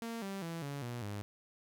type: tone with pitch steps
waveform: sawtooth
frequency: 230 / 195.65 / 166.44 / 141.58 / 120.44 / 102.45 Hz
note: A#3 / G3 / E3 / C#3 / B2 / G#2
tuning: -23 / -3 / +17 / +37 / -43 / -23 cents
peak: -35 dBFS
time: 0.02-1.22 s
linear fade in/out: 0 ms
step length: 200 ms
effects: none